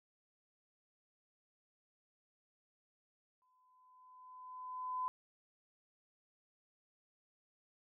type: tone with exponential growth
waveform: sine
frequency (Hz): 1012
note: B5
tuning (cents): +42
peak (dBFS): -34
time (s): 3.42-5.08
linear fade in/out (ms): 0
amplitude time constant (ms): 360
effects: none